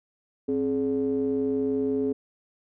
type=ring-modulated tone; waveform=triangle; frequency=77.78 Hz; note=D#2; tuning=in tune; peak=-18 dBFS; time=0.48-2.13 s; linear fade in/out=10 ms; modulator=344 Hz; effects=none